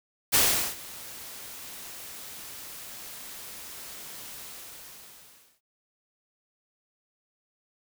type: noise with ADSR envelope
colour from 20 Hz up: white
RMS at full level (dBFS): -20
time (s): 0.32-5.61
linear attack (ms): 28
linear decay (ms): 400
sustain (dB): -22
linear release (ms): 1200
effects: none